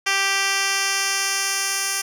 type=tone with band-pass filter sweep; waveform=10% pulse; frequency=392 Hz; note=G4; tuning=in tune; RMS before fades=-22 dBFS; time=0.06-2.02 s; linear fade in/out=10 ms; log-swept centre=3700 to 8100 Hz; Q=0.92; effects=none